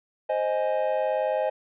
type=chord; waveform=triangle; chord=Ab major; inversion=first; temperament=equal; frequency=523.3 / 622.3 / 830.6 Hz; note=C5 / Eb5 / Ab5; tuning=0 / 0 / 0 cents; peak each=-25 / -24 / -28 dBFS; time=0.29-1.5 s; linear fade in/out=10 ms; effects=resampled to 8000 Hz